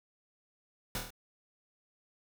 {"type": "noise with echo", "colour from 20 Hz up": "pink", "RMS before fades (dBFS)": -35, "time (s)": [0.95, 0.98], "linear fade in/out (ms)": 2, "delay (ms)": 25, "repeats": 5, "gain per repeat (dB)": -3, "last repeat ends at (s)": 1.105, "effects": []}